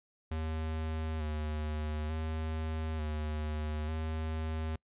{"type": "tone with vibrato", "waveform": "square", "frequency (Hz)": 77.78, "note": "D#2", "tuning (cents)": 0, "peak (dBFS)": -34, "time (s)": [0.31, 4.76], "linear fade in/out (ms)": 5, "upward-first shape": "square", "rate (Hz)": 0.56, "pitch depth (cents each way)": 31, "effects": ["noise-tail reverb RT60 0.1 s tail -26 dB re dry", "resampled to 8000 Hz"]}